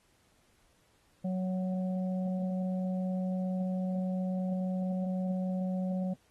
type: harmonic tone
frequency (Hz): 185.3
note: F#3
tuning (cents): +3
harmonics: 1 / 3 / 4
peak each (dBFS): -30 / -40 / -47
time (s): 1.24-6.14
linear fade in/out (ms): 10
effects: pink hiss -69 dBFS RMS until 6.3 s + AAC 32 kbps